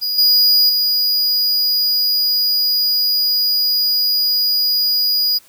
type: tone with level steps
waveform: square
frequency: 4901 Hz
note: D#8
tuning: 27 cents flat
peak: -18 / -10 / -14 dBFS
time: 0.01-5.39 s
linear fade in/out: 20 ms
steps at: 0.18 / 0.69 s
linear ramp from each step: 5 ms
effects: white hiss -49 dBFS RMS until 5.48 s